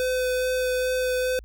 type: tone with vibrato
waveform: square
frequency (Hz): 507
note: B4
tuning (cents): +45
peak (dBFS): -23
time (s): 0-1.39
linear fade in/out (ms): 0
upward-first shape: sine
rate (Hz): 2.4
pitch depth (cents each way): 9
effects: added 54 Hz sine -42 dBFS peak until 1.44 s